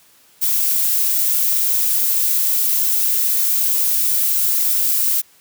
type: noise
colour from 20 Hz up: violet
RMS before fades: -17 dBFS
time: 0.41-5.22 s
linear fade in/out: 20 ms
effects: white hiss -52 dBFS RMS until 5.4 s + high-pass 80 Hz 12 dB/octave